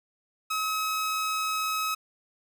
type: tone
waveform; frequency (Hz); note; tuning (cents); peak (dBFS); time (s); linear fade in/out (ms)
sawtooth; 1279; D#6; +47; -23; 0.5-1.95; 10
effects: none